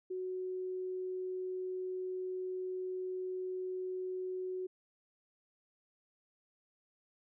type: tone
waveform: sine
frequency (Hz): 370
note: F#4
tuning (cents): 0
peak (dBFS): -36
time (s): 0.1-4.67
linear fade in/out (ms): 10
effects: none